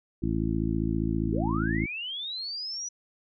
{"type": "harmonic tone", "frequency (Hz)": 55, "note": "A1", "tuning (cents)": 0, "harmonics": [1, 2, 3, 4, 5, 6], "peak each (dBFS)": [-32, -32, -32, -32, -32, -32], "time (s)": [0.22, 1.86], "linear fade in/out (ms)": 10}
{"type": "linear sweep", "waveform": "sine", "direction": "up", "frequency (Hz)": [137.5, 5920], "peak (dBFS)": -32, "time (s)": [1.26, 2.89], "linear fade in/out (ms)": 10}
{"effects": []}